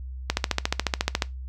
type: click train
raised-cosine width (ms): 0.2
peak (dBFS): -4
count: 14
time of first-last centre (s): 0.3-1.222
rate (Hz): 14.1
effects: noise-tail reverb RT60 0.2 s tail -20 dB re dry + added 64 Hz sine -33 dBFS peak until 1.48 s